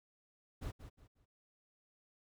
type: noise with echo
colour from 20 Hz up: brown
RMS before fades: -42 dBFS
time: 0.61-0.72 s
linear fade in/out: 20 ms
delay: 180 ms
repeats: 3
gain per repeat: -10 dB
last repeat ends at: 1.26 s
effects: none